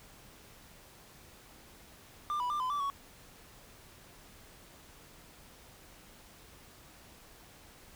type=tone with pitch steps; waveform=triangle; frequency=1192 / 984 / 1190 / 1017 / 1162 / 1116 Hz; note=D6 / B5 / D6 / C6 / D6 / C#6; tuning=+25 / -7 / +22 / -50 / -19 / +11 cents; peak=-29 dBFS; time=2.3-2.9 s; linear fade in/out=0 ms; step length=100 ms; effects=pink hiss -56 dBFS RMS until 7.95 s